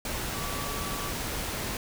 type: tone in noise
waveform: sine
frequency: 1148 Hz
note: D6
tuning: 40 cents flat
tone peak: -39 dBFS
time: 0.34-1.11 s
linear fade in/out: 2 ms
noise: pink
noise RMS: -33 dBFS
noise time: 0.05-1.77 s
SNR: -9 dB
effects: none